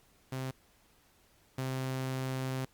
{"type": "tone pair in turn", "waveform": "sawtooth", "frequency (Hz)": [131, 131], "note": ["C3", "C3"], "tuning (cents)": [2, 2], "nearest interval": "unison", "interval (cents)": 0, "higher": "neither", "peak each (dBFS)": [-31, -29], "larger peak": "second", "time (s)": [[0.32, 0.51], [1.58, 2.65]], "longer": "second", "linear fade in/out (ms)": 5, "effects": ["pink hiss -66 dBFS RMS until 2.73 s", "Opus 48 kbps"]}